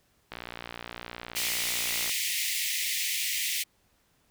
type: click train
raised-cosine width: 0.3 ms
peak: -21 dBFS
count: 106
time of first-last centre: 0.32-2.094 s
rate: 59.2 Hz
type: high-pass noise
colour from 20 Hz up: pink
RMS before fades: -30 dBFS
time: 1.35-3.64 s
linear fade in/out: 20 ms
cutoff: 1900 Hz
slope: 96 dB/octave
effects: pink hiss -68 dBFS RMS until 4.3 s